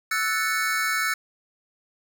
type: chord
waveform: square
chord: F# minor seventh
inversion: third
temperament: equal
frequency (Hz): 1318.5 / 1480 / 1760 / 2217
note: E6 / F#6 / A6 / C#7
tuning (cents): 0 / 0 / 0 / 0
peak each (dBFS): -29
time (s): 0.11-1.14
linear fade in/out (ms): 5
effects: none